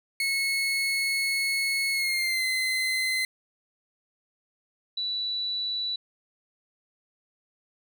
30% pulse tone with pitch glide, 2189 to 2054 Hz, C#7 to C7, -22 to -33 cents, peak -22 dBFS, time 0.2-3.25 s, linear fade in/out 2 ms, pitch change -111 cents, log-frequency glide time 1.92-2.45 s
sine tone, 3951 Hz, B7, in tune, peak -27 dBFS, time 4.97-5.96 s, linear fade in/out 5 ms
effects none

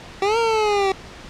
25% pulse linear two-way sweep, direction up then down, 380.7 to 466.2 to 380.7 Hz, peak -13 dBFS, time 0.22-0.92 s, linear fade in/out 2 ms, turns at 0.38 s, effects pink hiss -39 dBFS RMS until 1.29 s + low-pass 5000 Hz 12 dB/octave

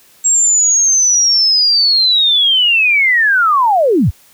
sine linear sweep, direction down, 7610 to 54.2 Hz, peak -8 dBFS, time 0.24-4.11 s, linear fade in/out 20 ms, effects white hiss -47 dBFS RMS until 4.33 s

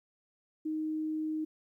sine tone, 311.7 Hz, D#4, 3 cents sharp, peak -31 dBFS, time 0.65-1.45 s, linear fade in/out 10 ms, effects 12-bit

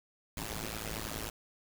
pink noise with amplitude modulation, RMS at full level -35 dBFS, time 0.37-1.3 s, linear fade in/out 5 ms, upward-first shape sine, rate 109 Hz, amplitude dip 100%, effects none

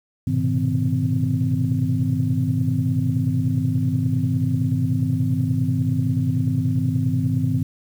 sine tone cluster, 103.7 / 120.3 / 130.6 / 159.6 / 256.9 Hz, G#2 / B2 / C3 / D#3 / C4, -2 / -45 / -3 / +44 / -32 cents, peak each -24 dBFS, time 0.27-7.63 s, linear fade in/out 5 ms, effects tanh soft clip ceiling -8 dBFS + 8-bit

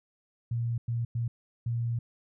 sine tone bursts at uneven times, 117.5 Hz, A#2, 14 cents sharp, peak -27 dBFS, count 4, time 0.51-0.78 / 0.88-1.05 / 1.15-1.28 / 1.66-1.99 s, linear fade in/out 5 ms, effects none

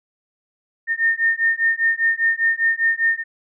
sine beating tone pair, 1821 / 1826 Hz, A#6 / A#6, -41 / -36 cents, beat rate 5 Hz, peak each -19 / -19 dBFS, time 0.87-3.24 s, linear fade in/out 50 ms, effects none

